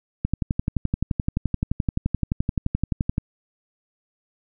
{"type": "click train", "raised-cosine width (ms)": 5, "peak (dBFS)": -9, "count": 35, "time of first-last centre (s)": [0.25, 3.181], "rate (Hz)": 11.6, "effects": []}